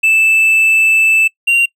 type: tone pair in turn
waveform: triangle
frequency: 2637 / 2763 Hz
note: E7 / F7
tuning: 0 / -19 cents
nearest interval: minor second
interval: 81 cents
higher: second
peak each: -6 dBFS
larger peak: neither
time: 0.03-1.28 / 1.47-1.66 s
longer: first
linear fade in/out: 10 ms
effects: noise-tail reverb RT60 0.1 s tail -23 dB re dry